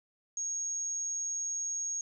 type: tone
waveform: sine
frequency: 6570 Hz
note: G#8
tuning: 20 cents flat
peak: -32 dBFS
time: 0.37-2.01 s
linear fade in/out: 2 ms
effects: none